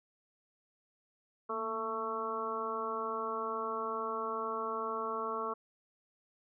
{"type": "harmonic tone with a mistuned harmonic", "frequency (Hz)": 222.2, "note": "A3", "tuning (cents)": 17, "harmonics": [1, 2, 3, 4, 5, 6], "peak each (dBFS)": [-47, -39, -44, -45, -37, -41], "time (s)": [1.49, 5.54], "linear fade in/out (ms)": 10, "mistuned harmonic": 1, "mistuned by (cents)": 74, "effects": []}